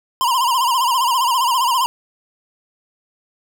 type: tone with vibrato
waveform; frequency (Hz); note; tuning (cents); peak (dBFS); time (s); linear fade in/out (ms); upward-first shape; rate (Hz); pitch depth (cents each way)
square; 992; B5; +7; -15; 0.21-1.86; 0; sine; 15; 120
effects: none